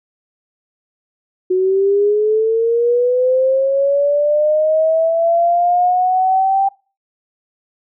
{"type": "linear sweep", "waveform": "sine", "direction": "up", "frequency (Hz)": [365.9, 787], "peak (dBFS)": -11, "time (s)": [1.5, 6.69], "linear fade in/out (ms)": 10, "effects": ["noise-tail reverb RT60 0.3 s tail -20 dB re dry"]}